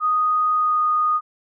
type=tone with pitch glide; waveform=sine; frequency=1243 to 1234.4 Hz; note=D#6 to D#6; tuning=-2 to -14 cents; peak=-16 dBFS; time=0-1.21 s; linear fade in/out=50 ms; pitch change=-12 cents; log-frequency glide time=0.55-0.81 s; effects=none